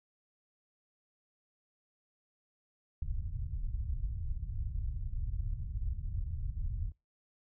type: low-pass noise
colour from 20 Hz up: pink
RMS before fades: -36 dBFS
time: 3.02-6.92 s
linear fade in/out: 5 ms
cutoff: 100 Hz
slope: 24 dB/octave
effects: noise-tail reverb RT60 0.2 s tail -22 dB re dry